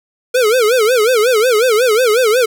square tone with vibrato, 466.2 Hz, A#4, in tune, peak -10 dBFS, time 0.34-2.46 s, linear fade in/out 10 ms, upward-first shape sine, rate 5.5 Hz, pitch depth 190 cents each way, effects none

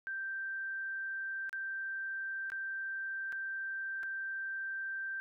sine tone with dropouts, 1568 Hz, G6, in tune, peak -36 dBFS, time 0.07-5.2 s, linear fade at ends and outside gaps 0 ms, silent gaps 1.494-1.529 / 2.501-2.519 / 3.323-3.327 / 4.031-4.034 s, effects none

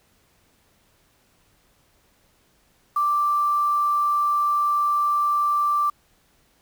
sine tone with quantisation, 1174.7 Hz, D6, in tune, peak -18 dBFS, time 2.96-5.9 s, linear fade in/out 5 ms, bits 7, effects pink hiss -62 dBFS RMS until 6.61 s

